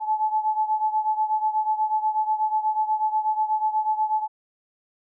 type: beating tone pair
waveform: sine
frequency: 861 / 869.2 Hz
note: A5 / A5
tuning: -38 / -21 cents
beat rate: 8.2 Hz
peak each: -22 / -26 dBFS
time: 0-4.28 s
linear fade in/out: 50 ms
effects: none